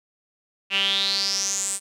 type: tone with band-pass filter sweep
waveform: sawtooth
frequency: 196 Hz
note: G3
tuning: in tune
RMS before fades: -24 dBFS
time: 0.7-1.8 s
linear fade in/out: 50 ms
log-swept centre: 2700 to 8700 Hz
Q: 8
effects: none